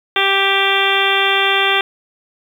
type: harmonic tone with a mistuned harmonic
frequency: 392 Hz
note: G4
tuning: in tune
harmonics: 1 / 2 / 3 / 4 / 5 / 6 / 7 / 8 / 9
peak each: -21 / -21 / -21 / -21 / -21 / -21 / -21 / -21 / -21 dBFS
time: 0.16-1.81 s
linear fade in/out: 2 ms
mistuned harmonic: 8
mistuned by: +34 cents
effects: 7-bit